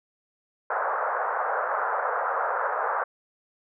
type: band-pass noise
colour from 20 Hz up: white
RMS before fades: -27 dBFS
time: 0.7-3.04 s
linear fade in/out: 5 ms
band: 490 to 1500 Hz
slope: 48 dB/octave
effects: none